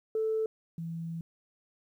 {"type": "tone pair in turn", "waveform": "sine", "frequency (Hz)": [440, 165.62], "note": ["A4", "E3"], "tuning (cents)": [0, 8], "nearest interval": "octave + perfect fourth", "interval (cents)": 1692, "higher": "first", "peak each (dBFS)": [-26, -34], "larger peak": "first", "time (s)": [[0.15, 0.46], [0.78, 1.21]], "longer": "second", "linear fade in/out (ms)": 2, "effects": ["tanh soft clip ceiling -22 dBFS", "11-bit"]}